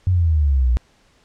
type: exponential sweep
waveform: sine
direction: down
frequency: 94.6 to 58 Hz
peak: -13 dBFS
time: 0.07-0.77 s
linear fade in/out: 0 ms
effects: pink hiss -57 dBFS RMS until 1.24 s + low-pass 7000 Hz 12 dB/octave